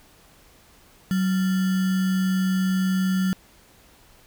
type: tone with sample-and-hold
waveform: sine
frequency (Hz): 187.7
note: F#3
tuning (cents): +25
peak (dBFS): -19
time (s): 1.11-3.33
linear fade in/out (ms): 0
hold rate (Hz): 1575
effects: pink hiss -54 dBFS RMS until 4.26 s